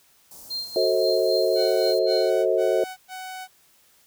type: band-stop noise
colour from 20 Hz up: white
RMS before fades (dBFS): -44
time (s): 0.31-1.99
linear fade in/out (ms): 2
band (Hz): 980 to 5200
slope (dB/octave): 24
type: tone with tremolo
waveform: sine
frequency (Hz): 4186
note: C8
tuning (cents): 0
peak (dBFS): -26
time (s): 0.5-2.3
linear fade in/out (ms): 10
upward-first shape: sine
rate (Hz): 3.8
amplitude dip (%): 75
type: chord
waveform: sine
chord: F# diminished seventh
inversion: none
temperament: just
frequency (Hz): 370 / 444 / 532.8 / 639.4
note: F#4 / A4 / C5 / Eb5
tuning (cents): 0 / +16 / +31 / +47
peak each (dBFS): -24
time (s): 0.76-2.84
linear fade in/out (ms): 2
type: tone bursts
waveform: sawtooth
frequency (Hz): 748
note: F#5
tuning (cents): +19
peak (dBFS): -30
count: 4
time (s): 1.55-3.48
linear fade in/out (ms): 50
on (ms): 400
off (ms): 110
effects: white hiss -59 dBFS RMS until 4.06 s